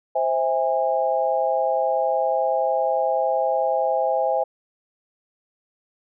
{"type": "chord", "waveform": "sine", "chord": "C augmented", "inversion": "none", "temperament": "just", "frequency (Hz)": [523.3, 654.1, 817.6], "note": ["C5", "E5", "G#5"], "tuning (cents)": [0, -14, -27], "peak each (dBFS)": -23, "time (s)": [0.15, 4.44], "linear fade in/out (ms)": 10, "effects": []}